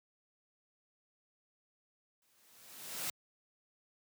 white noise with exponential growth, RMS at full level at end -36 dBFS, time 2.22-3.1 s, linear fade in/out 2 ms, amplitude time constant 190 ms, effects high-pass 100 Hz 12 dB/octave

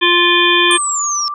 harmonic tone, 349.2 Hz, F4, in tune, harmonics 1 / 3 / 5 / 7 / 9 / 10, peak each -16 / -16 / -16 / -16 / -16 / -16 dBFS, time 0.01-0.78 s, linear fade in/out 20 ms
sine tone, 1174.7 Hz, D6, in tune, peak -20 dBFS, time 0.7-1.34 s, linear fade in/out 2 ms
sine linear sweep, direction down, 8870 to 5290 Hz, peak -16 dBFS, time 0.71-1.28 s, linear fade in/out 0 ms
effects none

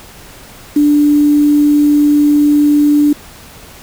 sine tone with quantisation, 293.7 Hz, D4, in tune, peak -6 dBFS, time 0.76-3.13 s, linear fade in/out 5 ms, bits 5, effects pink hiss -36 dBFS RMS until 3.82 s

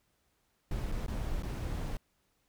brown noise with dropouts, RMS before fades -35 dBFS, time 0.71-1.97 s, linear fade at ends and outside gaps 2 ms, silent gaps 0.917-0.921 / 1.064-1.08 / 1.424-1.432 s, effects pink hiss -75 dBFS RMS until 2.48 s

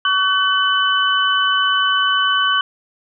sine tone cluster, 1134 / 1517 / 3003 Hz, C#6 / F#6 / F#7, +39 / +43 / +25 cents, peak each -18 dBFS, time 0.05-2.61 s, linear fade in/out 2 ms, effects none

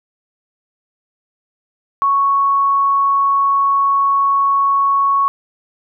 sine tone, 1108.7 Hz, C#6, in tune, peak -11 dBFS, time 2.02-5.28 s, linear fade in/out 0 ms, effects none

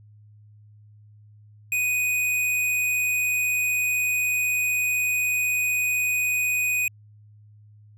square tone, 2489 Hz, D#7, in tune, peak -22 dBFS, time 1.72-6.88 s, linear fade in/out 2 ms, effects added 105 Hz sine -48 dBFS peak until 7.97 s

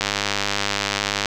click train, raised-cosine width 0.2 ms, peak -3 dBFS, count 127, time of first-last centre 0.01-1.258 s, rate 101 Hz, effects none

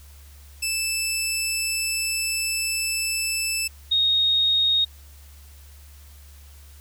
15% pulse / sine tone pair in turn, 2637 / 3729 Hz, E7 / A#7, 0 / 0 cents, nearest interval tritone, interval 600 cents, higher second, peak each -16 / -17 dBFS, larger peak first, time 0.62-3.68 / 3.91-4.85 s, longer first, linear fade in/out 10 ms, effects added 71 Hz sine -44 dBFS peak until 6.8 s + white hiss -53 dBFS RMS until 6.8 s

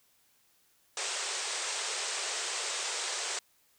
white band-pass noise, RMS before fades -35 dBFS, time 0.97-3.39 s, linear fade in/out 2 ms, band 360 to 8700 Hz, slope 96 dB/octave, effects white hiss -68 dBFS RMS until 3.78 s

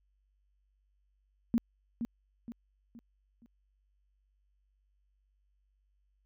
sine tone with echo, 233.1 Hz, A#3, in tune, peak -23 dBFS, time 1.54-1.58 s, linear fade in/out 0 ms, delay 470 ms, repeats 4, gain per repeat -8 dB, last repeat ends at 3.46 s, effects added 49 Hz sine -70 dBFS peak until 6.25 s

